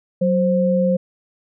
sine tone pair together, 185.97 / 526 Hz, F#3 / C5, +9 / +9 cents, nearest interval octave + tritone, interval 1800 cents, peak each -17 dBFS, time 0.21-0.97 s, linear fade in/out 10 ms, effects none

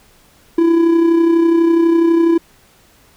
triangle tone with amplitude modulation, 334 Hz, E4, 23 cents sharp, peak -5 dBFS, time 0.58-2.38 s, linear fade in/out 5 ms, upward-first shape sine, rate 32.1 Hz, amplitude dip 45%, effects pink hiss -50 dBFS RMS until 3.16 s

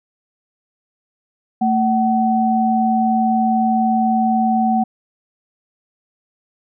sine tone pair together, 224.2 / 754 Hz, A3 / F#5, +33 / +32 cents, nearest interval octave + major sixth, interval 2099 cents, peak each -16 / -16 dBFS, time 1.61-4.84 s, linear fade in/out 10 ms, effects none

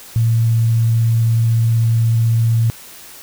sine tone, 114.5 Hz, A#2, 31 cents flat, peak -11 dBFS, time 0.16-2.7 s, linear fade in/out 0 ms, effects white hiss -38 dBFS RMS until 3.22 s

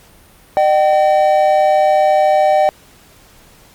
triangle tone pair together, 607 / 767 Hz, D#5 / G5, -43 / -38 cents, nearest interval major third, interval 405 cents, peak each -10 dBFS, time 0.57-2.69 s, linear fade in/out 0 ms, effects pink hiss -46 dBFS RMS until 3.74 s + Opus 48 kbps

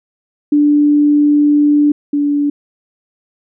sine tone pair in turn, 293.7 / 289.3 Hz, D4 / D4, 0 / -26 cents, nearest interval unison, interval 26 cents, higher first, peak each -7 / -11 dBFS, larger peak first, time 0.52-1.92 / 2.13-2.5 s, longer first, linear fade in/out 5 ms, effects none

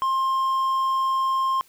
triangle tone, 1060 Hz, C6, 22 cents sharp, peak -18 dBFS, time 0.02-1.61 s, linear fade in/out 0 ms, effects white hiss -56 dBFS RMS until 1.68 s

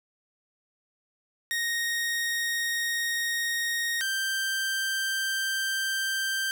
sawtooth tone pair in turn, 1864.7 / 1569.2 Hz, A#6 / G6, 0 / +1 cents, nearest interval minor third, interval 299 cents, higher first, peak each -23 dBFS, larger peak neither, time 1.51-4.01 / 4.01-6.51 s, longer neither, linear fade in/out 0 ms, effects none

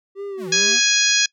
triangle tone with vibrato, 386.8 Hz, G4, 23 cents flat, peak -25 dBFS, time 0.15-0.78 s, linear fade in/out 50 ms, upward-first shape sine, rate 2.5 Hz, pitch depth 71 cents each way
square linear two-way sweep, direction down then up, 253.7 to 158.1 to 253.7 Hz, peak -32 dBFS, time 0.37-0.81 s, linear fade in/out 50 ms, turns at 0.49 s
harmonic tone, 830.6 Hz, G#5, in tune, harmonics 2 / 3 / 4 / 5 / 6 / 7 / 8, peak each -22 / -22 / -22 / -22 / -22 / -22 / -22 dBFS, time 0.52-1.26 s, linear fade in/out 5 ms
pink noise with exponential decay, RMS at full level -41 dBFS, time 1.09-1.19 s, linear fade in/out 5 ms, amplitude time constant 20 ms
effects noise-tail reverb RT60 0.1 s tail -24 dB re dry

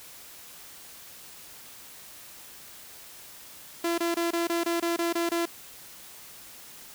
sawtooth tone bursts, 339 Hz, E4, 49 cents sharp, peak -21 dBFS, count 10, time 3.84-5.456 s, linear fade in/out 5 ms, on 140 ms, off 24 ms, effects white hiss -47 dBFS RMS until 6.94 s

